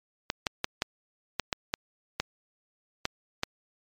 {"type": "clicks", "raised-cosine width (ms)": 0.2, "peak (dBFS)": -9, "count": 10, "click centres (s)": [0.301, 0.468, 0.644, 0.821, 1.397, 1.528, 1.739, 2.2, 3.054, 3.434], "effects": ["MP3 96 kbps"]}